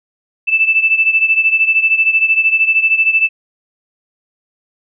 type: beating tone pair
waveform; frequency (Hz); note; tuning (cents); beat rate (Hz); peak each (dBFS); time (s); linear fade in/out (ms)
sine; 2637 / 2650; E7 / E7; 0 / +9; 13; -11 / -15; 0.47-3.29; 20
effects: none